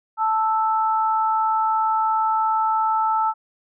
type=tone pair together; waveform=sine; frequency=880 / 1317.1 Hz; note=A5 / E6; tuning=0 / -2 cents; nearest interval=perfect fifth; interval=698 cents; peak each=-19 / -22 dBFS; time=0.17-3.34 s; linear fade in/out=50 ms; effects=none